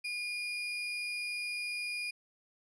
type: tone with sample-and-hold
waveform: sine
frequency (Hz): 2427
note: D#7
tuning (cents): -44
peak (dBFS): -34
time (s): 0.04-2.11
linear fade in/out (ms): 10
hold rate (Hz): 7350
effects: resampled to 22050 Hz